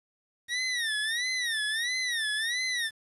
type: tone with vibrato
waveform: 25% pulse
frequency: 1864.7 Hz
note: A#6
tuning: in tune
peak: -24 dBFS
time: 0.48-2.91 s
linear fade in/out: 50 ms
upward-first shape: sine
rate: 1.5 Hz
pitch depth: 160 cents each way
effects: resampled to 24000 Hz + 9-bit